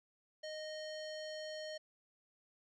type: tone with low-pass filter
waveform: square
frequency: 619 Hz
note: D#5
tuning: 9 cents flat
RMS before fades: -45 dBFS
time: 0.43-1.78 s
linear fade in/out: 10 ms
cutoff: 4900 Hz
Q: 2.9
effects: none